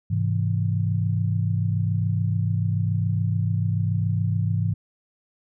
sine chord, Ab augmented, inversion none, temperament equal, 103.83 / 130.81 / 164.81 Hz, Ab2 / C3 / E3, 0 / 0 / 0 cents, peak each -22 / -28 / -26 dBFS, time 0.1-4.74 s, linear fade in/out 10 ms, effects none

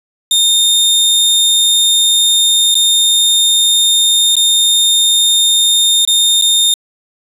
sawtooth tone with dropouts, 3651 Hz, A#7, 37 cents flat, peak -5 dBFS, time 0.31-6.74 s, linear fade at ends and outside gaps 2 ms, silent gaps 2.744-2.752 / 4.355-4.366 / 6.051-6.075 / 6.414-6.421 s, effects resampled to 32000 Hz + 7-bit

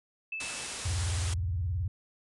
sine tone with exponential decay, 2626 Hz, E7, 7 cents flat, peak -32 dBFS, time 0.32-1.15 s, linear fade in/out 5 ms, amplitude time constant 180 ms
white low-pass noise, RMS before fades -39 dBFS, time 0.4-1.34 s, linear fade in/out 5 ms, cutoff 10000 Hz, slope 96 dB/octave
sine tone with vibrato, 86.5 Hz, F2, 16 cents flat, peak -28 dBFS, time 0.85-1.88 s, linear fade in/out 5 ms, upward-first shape square, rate 19 Hz, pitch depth 240 cents each way
effects none

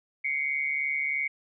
sine tone pair together, 2093 / 2236 Hz, C7 / C#7, 0 / +14 cents, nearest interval minor second, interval 114 cents, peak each -30 / -28 dBFS, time 0.24-1.28 s, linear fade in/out 10 ms, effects none

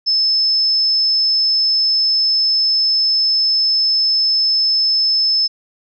sine tone, 5240 Hz, E8, 11 cents flat, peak -12 dBFS, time 0.06-5.48 s, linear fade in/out 20 ms, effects none

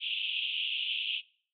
pink band-pass noise, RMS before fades -33 dBFS, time 0-1.22 s, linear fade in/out 50 ms, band 2600 to 3400 Hz, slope 96 dB/octave, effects noise-tail reverb RT60 0.5 s tail -22 dB re dry + MP3 48 kbps

